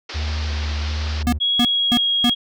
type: band-pass noise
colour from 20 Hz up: white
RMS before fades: -33 dBFS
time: 0.09-1.23 s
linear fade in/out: 5 ms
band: 250 to 5300 Hz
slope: 48 dB/octave
type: tone with vibrato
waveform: triangle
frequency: 75.4 Hz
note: D2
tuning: 46 cents sharp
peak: -19 dBFS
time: 0.14-1.39 s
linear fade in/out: 20 ms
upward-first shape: square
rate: 1.4 Hz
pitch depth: 17 cents each way
type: tone bursts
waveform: square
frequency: 241.4 Hz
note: B3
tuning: 39 cents flat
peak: -16 dBFS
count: 4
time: 1.27-2.296 s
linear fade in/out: 0 ms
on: 54 ms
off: 270 ms
type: tone with pitch glide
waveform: sine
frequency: 3322 to 3284 Hz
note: G#7 to G#7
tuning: 0 to -20 cents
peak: -16 dBFS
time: 1.4-2.35 s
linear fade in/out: 20 ms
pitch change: -20 cents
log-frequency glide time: 1.65-2 s
effects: none